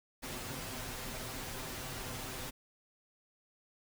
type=noise with comb filter; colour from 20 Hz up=pink; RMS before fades=-42 dBFS; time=0.22-2.51 s; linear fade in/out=20 ms; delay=7.8 ms; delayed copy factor=+0.6; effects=none